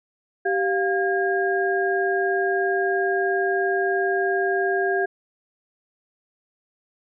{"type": "tone cluster", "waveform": "sine", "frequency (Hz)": [389.2, 702, 1625], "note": ["G4", "F5", "G#6"], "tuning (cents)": [-12, 9, -38], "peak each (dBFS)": [-22, -25, -25], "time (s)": [0.45, 5.06], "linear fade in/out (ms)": 10, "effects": []}